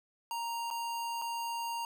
square tone with dropouts, 932.3 Hz, A#5, in tune, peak -35 dBFS, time 0.31-1.85 s, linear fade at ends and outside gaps 1 ms, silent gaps 0.703-0.71 / 1.216-1.22 s, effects none

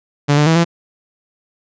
sawtooth tone with pitch steps, 144.6 / 148.5 / 162.5 / 169.2 Hz, D3 / D3 / E3 / E3, -27 / +20 / -24 / +45 cents, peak -6 dBFS, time 0.28-0.648 s, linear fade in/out 20 ms, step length 92 ms, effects resampled to 16000 Hz

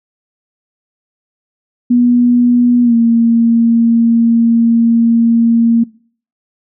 sine tone with pitch glide, 242.9 to 231.3 Hz, B3 to A#3, -29 to -13 cents, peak -6 dBFS, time 1.9-5.84 s, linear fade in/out 10 ms, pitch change -84 cents, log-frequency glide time 2.83-2.94 s, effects noise-tail reverb RT60 0.5 s tail -23 dB re dry

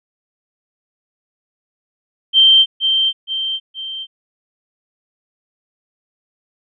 sine tone with echo, 3136 Hz, G7, in tune, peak -6 dBFS, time 2.33-2.66 s, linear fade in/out 50 ms, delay 470 ms, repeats 3, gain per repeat -6 dB, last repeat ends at 4.07 s, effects none

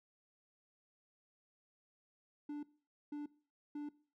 triangle tone bursts, 293.7 Hz, D4, in tune, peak -38 dBFS, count 3, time 2.49-3.89 s, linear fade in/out 5 ms, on 140 ms, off 490 ms, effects noise-tail reverb RT60 0.4 s tail -19 dB re dry

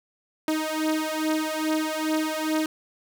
sawtooth beating tone pair, 311.1 / 313.5 Hz, D#4 / D#4, 0 / +13 cents, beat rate 2.4 Hz, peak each -23 dBFS, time 0.48-2.66 s, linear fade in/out 2 ms, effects none

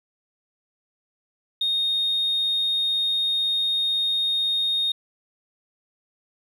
sine tone, 3702 Hz, A#7, 13 cents flat, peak -19 dBFS, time 1.61-4.92 s, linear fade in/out 5 ms, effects tanh soft clip ceiling -17 dBFS + 10-bit

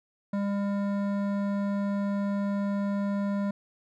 triangle tone with hard clipping, 200.8 Hz, G3, 42 cents sharp, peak -28 dBFS, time 0.33-3.51 s, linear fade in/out 5 ms, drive 17 dB, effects none

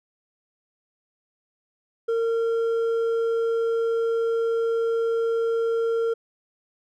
sine tone with hard clipping, 458.3 Hz, A#4, 29 cents flat, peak -22 dBFS, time 2.08-6.14 s, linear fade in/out 10 ms, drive 4 dB, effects none

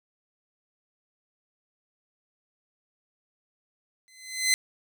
15% pulse tone with exponential growth, 2045 Hz, C7, 40 cents flat, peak -11 dBFS, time 4.08-4.54 s, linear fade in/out 0 ms, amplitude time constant 100 ms, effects none

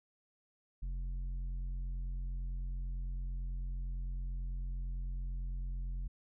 sine tone with tanh clipping, 44.49 Hz, F1, 33 cents sharp, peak -37 dBFS, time 0.82-6.08 s, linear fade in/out 10 ms, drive 7 dB, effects none

